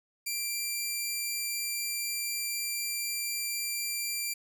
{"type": "tone", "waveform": "10% pulse", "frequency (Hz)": 2363, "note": "D7", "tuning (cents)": 10, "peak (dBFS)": -22, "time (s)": [0.26, 4.34], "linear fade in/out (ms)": 10, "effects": []}